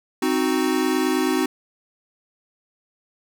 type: chord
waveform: square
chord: C diminished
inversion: none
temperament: equal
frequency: 261.6 / 311.1 / 370 Hz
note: C4 / Eb4 / Gb4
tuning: 0 / 0 / 0 cents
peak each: -24 dBFS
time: 0.22-1.46 s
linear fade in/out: 5 ms
effects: none